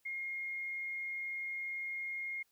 sine tone, 2139 Hz, C7, 38 cents sharp, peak -37 dBFS, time 0.05-2.43 s, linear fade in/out 10 ms, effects white hiss -75 dBFS RMS until 2.51 s

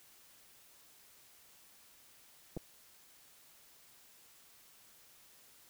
clicks, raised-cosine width 2 ms, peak -28 dBFS, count 2, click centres 2.567 / 2.573 s, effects white hiss -62 dBFS RMS until 5.69 s

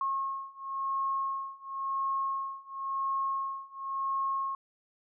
sine beating tone pair, 1084 / 1084.95 Hz, C#6 / C#6, -39 / -38 cents, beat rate 0.95 Hz, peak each -34 / -33 dBFS, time 0.01-4.55 s, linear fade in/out 2 ms, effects none

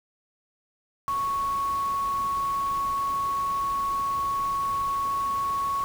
sine tone in noise, 1108.7 Hz, C#6, in tune, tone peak -24 dBFS, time 1.08-5.84 s, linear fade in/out 0 ms, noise pink, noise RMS -42 dBFS, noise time 1.08-5.84 s, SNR +15 dB, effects none

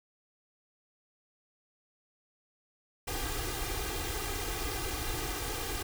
pink noise with comb filter, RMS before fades -35 dBFS, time 3.07-5.83 s, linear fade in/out 10 ms, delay 2.5 ms, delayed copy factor +0.95, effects none

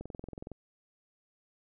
click train, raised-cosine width 2 ms, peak -28 dBFS, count 12, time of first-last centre 0.01-0.517 s, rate 21.7 Hz, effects none

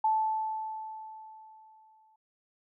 sine tone with exponential decay, 874 Hz, A5, 12 cents flat, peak -22 dBFS, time 0.04-2.16 s, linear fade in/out 5 ms, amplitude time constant 460 ms, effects none

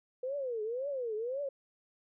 sine tone with vibrato, 493.9 Hz, B4, in tune, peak -33 dBFS, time 0.23-1.49 s, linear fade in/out 5 ms, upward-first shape triangle, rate 1.9 Hz, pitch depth 290 cents each way, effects none

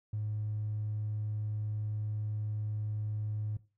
triangle tone, 106.2 Hz, G#2, 39 cents sharp, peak -29 dBFS, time 0.13-3.57 s, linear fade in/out 5 ms, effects noise-tail reverb RT60 0.3 s tail -20 dB re dry + tanh soft clip ceiling -29 dBFS

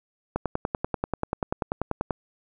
click train, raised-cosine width 1 ms, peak -11 dBFS, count 19, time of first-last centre 0.36-2.108 s, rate 10.3 Hz, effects none

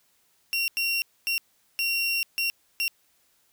30% pulse tone bursts at uneven times, 2745 Hz, F7, 31 cents flat, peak -21 dBFS, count 6, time 0.53-0.68 / 0.77-1.02 / 1.27-1.38 / 1.79-2.23 / 2.38-2.5 / 2.8-2.88 s, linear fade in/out 0 ms, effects white hiss -66 dBFS RMS until 3.52 s

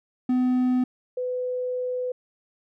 triangle / sine tone pair in turn, 252.2 / 501.2 Hz, B3 / B4, +36 / +25 cents, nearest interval octave, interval 1189 cents, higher second, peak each -17 / -25 dBFS, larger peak first, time 0.29-0.84 / 1.17-2.12 s, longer second, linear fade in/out 5 ms, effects none

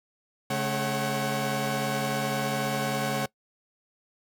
sawtooth tone cluster, 139 / 215.5 / 546 / 752 Hz, C#3 / A3 / C#5 / F#5, +5 / -36 / -26 / +28 cents, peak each -28 dBFS, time 0.5-3.26 s, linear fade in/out 5 ms, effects noise-tail reverb RT60 0.1 s tail -22 dB re dry

